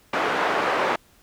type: band-pass noise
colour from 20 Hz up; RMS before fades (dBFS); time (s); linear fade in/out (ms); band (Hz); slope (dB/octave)
pink; -23; 0.13-0.96; 5; 510 to 1700; 12
effects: pink hiss -57 dBFS RMS until 1.22 s